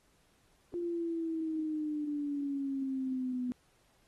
sine exponential sweep, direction down, 349.2 to 246.9 Hz, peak -32 dBFS, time 0.74-3.52 s, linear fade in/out 0 ms, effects pink hiss -70 dBFS RMS until 4.07 s + AAC 32 kbps

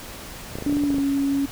clicks, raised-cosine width 2 ms, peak -17 dBFS, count 11, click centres 0.555 / 0.586 / 0.624 / 0.664 / 0.696 / 0.726 / 0.769 / 0.837 / 0.904 / 0.944 / 0.984 s
sine tone with pitch glide, 288.9 to 277.9 Hz, D4 to C#4, -28 to +4 cents, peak -19 dBFS, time 0.66-1.46 s, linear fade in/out 10 ms, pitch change -68 cents, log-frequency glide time 0.85-0.95 s
effects pink hiss -38 dBFS RMS until 1.51 s

